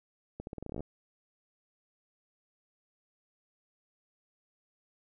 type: accelerating click train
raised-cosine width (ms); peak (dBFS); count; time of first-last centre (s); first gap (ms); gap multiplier
2; -26; 13; 0.4-0.806; 71; 0.85
effects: none